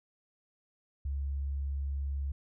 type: tone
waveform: sine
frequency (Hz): 69.5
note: C#2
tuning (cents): +5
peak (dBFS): -31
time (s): 1.05-2.32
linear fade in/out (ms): 5
effects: none